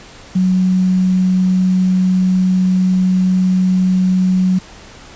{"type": "tone with quantisation", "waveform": "sine", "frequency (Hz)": 185, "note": "F#3", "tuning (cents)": 0, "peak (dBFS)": -10, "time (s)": [0.35, 4.59], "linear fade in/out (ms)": 10, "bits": 6, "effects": ["pink hiss -38 dBFS RMS until 5.15 s", "resampled to 16000 Hz"]}